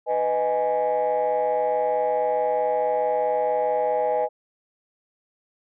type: chord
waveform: sine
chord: G# minor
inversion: first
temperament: just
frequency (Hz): 498.4 / 623 / 830.6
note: B4 / D#5 / G#5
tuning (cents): +16 / +2 / 0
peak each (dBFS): -23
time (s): 0.06-4.29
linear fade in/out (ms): 50
effects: tanh soft clip ceiling -15 dBFS